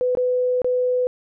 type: tone with dropouts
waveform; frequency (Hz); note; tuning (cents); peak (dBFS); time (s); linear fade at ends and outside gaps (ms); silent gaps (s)
sine; 500; B4; +21; -17; 0.01-1.07; 0; 0.151-0.172 / 0.618-0.645
effects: none